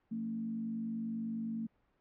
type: tone with frequency modulation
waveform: sine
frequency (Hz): 224.8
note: A3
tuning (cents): +37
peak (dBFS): -35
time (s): 0.11-1.67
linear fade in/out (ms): 10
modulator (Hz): 50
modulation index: 0.5
effects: pink hiss -75 dBFS RMS until 2 s + low-pass 2000 Hz 12 dB/octave